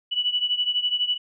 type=beating tone pair; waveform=sine; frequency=2952 / 2964 Hz; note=F#7 / F#7; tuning=-5 / +2 cents; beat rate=12 Hz; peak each=-23 / -26 dBFS; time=0.11-1.18 s; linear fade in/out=20 ms; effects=none